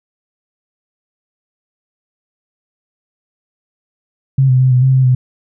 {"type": "tone with pitch steps", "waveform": "sine", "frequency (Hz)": [134.3, 128, 129.8, 125.8, 132.1, 131, 127], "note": ["C3", "C3", "C3", "B2", "C3", "C3", "B2"], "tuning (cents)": [46, -38, -13, 32, 17, 2, 49], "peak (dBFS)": -7, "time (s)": [4.38, 5.15], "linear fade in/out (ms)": 5, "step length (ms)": 110, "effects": []}